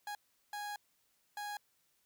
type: tone bursts at uneven times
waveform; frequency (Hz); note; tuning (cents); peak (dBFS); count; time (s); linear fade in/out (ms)
30% pulse; 827; G#5; -8; -37; 3; 0.07-0.15 / 0.53-0.76 / 1.37-1.57; 2
effects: white hiss -75 dBFS RMS until 2.05 s